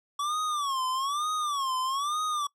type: tone with vibrato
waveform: square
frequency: 1132 Hz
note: C#6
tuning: 36 cents sharp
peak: -28 dBFS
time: 0.19-2.47 s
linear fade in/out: 5 ms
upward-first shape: sine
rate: 1.1 Hz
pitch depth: 170 cents each way
effects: noise-tail reverb RT60 0.1 s tail -23 dB re dry + low-pass 10000 Hz 12 dB/octave